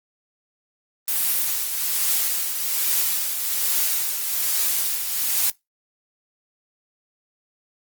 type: noise with tremolo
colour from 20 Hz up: blue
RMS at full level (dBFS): -20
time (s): 1.08-5.5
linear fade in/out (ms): 0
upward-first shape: triangle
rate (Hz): 1.2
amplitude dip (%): 55
effects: noise-tail reverb RT60 0.2 s tail -24 dB re dry + Opus 24 kbps